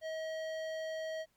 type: tone with hard clipping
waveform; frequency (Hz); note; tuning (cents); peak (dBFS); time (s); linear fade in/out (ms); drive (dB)
sine; 637; D#5; +41; -39; 0.01-1.26; 50; 14
effects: pink hiss -75 dBFS RMS until 1.36 s